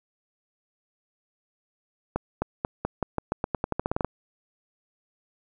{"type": "accelerating click train", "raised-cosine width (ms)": 1, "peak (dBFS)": -11, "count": 17, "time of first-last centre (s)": [2.16, 4.046], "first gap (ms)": 260, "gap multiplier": 0.88, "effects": []}